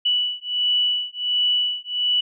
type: beating tone pair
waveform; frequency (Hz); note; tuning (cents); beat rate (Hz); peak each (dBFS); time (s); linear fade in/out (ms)
sine; 2956 / 2957.4; F#7 / F#7; -2 / -1; 1.4; -22; 0.05-2.21; 10
effects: none